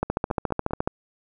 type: two click trains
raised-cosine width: 1 ms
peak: -9 / -20 dBFS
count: 13 / 4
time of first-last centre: 0.03-0.875 / 0.1-0.709 s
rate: 14.2 / 4.93 Hz
effects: none